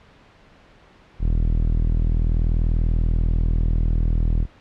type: tone with low-pass filter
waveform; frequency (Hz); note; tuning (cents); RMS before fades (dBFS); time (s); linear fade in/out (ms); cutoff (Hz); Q
sawtooth; 40.32; E1; -38; -19; 1.19-4.47; 50; 220; 0.51
effects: pink hiss -51 dBFS RMS until 4.6 s + low-pass 3000 Hz 12 dB/octave